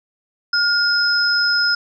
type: tone pair together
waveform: sine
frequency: 1423 / 5121 Hz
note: F6 / D#8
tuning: +32 / +49 cents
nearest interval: octave + minor seventh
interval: 2217 cents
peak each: -17 dBFS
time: 0.53-1.75 s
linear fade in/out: 5 ms
effects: none